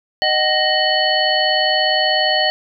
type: tone cluster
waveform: sine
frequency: 617 / 754 / 1865 / 3008 / 4405 Hz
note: D#5 / F#5 / A#6 / F#7 / C#8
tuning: -15 / +32 / 0 / +28 / -12 cents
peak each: -20 dBFS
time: 0.22-2.5 s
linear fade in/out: 0 ms
effects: none